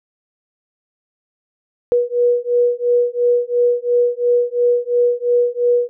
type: beating tone pair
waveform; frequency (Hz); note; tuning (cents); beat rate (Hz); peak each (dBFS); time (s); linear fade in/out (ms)
sine; 482.9 / 485.8; B4 / B4; -39 / -29; 2.9; -16; 1.92-5.89; 0
effects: none